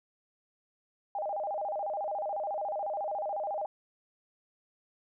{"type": "tone with vibrato", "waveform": "sine", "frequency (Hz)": 704, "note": "F5", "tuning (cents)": 14, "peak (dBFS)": -31, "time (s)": [1.15, 3.66], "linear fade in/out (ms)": 2, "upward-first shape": "square", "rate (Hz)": 14, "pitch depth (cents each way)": 230, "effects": []}